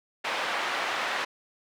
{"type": "band-pass noise", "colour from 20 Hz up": "pink", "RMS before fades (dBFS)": -30, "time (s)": [0.24, 1.25], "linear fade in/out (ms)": 10, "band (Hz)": [800, 2800], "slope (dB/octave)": 12, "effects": []}